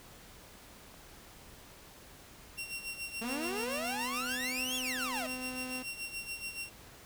clicks, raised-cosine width 1 ms, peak -39 dBFS, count 2, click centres 0.942 / 3.297 s
sawtooth tone with tremolo, 2741 Hz, F7, 33 cents flat, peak -33 dBFS, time 2.57-6.7 s, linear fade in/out 20 ms, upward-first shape sine, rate 7 Hz, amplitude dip 70%
sawtooth exponential two-way sweep, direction up then down, 220 to 3442 to 602 Hz, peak -32 dBFS, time 3.21-5.27 s, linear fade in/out 10 ms, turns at 4.76 s
sawtooth tone with pitch glide, 243.3 to 255 Hz, B3 to C4, -26 to -44 cents, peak -36 dBFS, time 3.23-5.83 s, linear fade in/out 10 ms, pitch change +82 cents, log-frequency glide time 3.61-4.59 s
effects pink hiss -54 dBFS RMS until 7.05 s

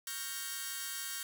5% pulse chord, G half-diminished seventh, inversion second, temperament equal, 1108.7 / 1396.9 / 1568 / 1864.7 Hz, Db6 / F6 / G6 / Bb6, 0 / 0 / 0 / 0 cents, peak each -35 / -34 / -31 / -32 dBFS, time 0.07-1.23 s, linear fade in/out 2 ms, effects none

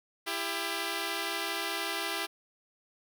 5% pulse tone pair together, 334.3 / 398.6 Hz, E4 / G4, +24 / +29 cents, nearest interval minor third, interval 305 cents, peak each -23 dBFS, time 0.26-2.27 s, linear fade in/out 20 ms, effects none

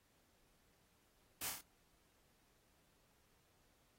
white noise with echo, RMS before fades -44 dBFS, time 1.41-1.5 s, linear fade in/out 5 ms, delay 28 ms, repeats 4, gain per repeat -3 dB, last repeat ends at 1.612 s, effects pink hiss -75 dBFS RMS until 3.98 s + AAC 48 kbps

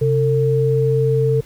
sine tone pair together, 133 / 449.9 Hz, C3 / A4, +29 / +39 cents, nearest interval octave + major sixth, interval 2110 cents, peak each -16 dBFS, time 0.01-1.41 s, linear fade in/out 10 ms, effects added 50 Hz sine -43 dBFS peak until 1.45 s + pink hiss -47 dBFS RMS until 1.45 s

